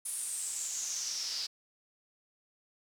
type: noise with band-pass filter sweep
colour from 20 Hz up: pink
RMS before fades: -37 dBFS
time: 0.05-1.47 s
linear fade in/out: 10 ms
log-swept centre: 10000 to 4700 Hz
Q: 6.4
effects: none